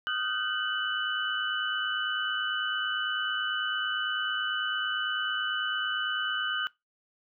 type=tone cluster; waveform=sine; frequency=1240 / 1428 / 1537 / 2979 Hz; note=D#6 / F6 / G6 / F#7; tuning=-6 / +38 / -35 / +11 cents; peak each=-36 / -36 / -31 / -33 dBFS; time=0.07-6.67 s; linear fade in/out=0 ms; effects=noise-tail reverb RT60 0.2 s tail -21 dB re dry